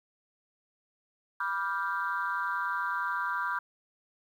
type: chord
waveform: sine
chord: G dominant seventh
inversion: first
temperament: equal with one note detuned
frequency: 980.4 / 1174.7 / 1396.9 / 1568 Hz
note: B5 / D6 / F6 / G6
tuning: -13 / 0 / 0 / 0 cents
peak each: -34 dBFS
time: 1.4-3.59 s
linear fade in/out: 5 ms
effects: tanh soft clip ceiling -20 dBFS + 10-bit